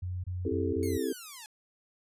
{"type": "tone bursts", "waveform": "sine", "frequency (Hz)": 90.6, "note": "F#2", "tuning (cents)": -36, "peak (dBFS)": -32, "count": 4, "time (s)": [0.02, 0.978], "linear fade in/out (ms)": 10, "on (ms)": 220, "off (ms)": 26}
{"type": "chord", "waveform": "sine", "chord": "A minor seventh", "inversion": "first", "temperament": "just", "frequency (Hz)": [264, 330, 396, 440], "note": ["C4", "E4", "G4", "A4"], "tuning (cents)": [16, 2, 18, 0], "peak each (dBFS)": -34, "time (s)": [0.45, 1.13], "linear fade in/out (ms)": 5}
{"type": "linear sweep", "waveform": "5% pulse", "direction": "down", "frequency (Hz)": [2217, 826], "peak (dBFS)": -32, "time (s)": [0.83, 1.46], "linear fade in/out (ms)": 0}
{"effects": ["resampled to 32000 Hz"]}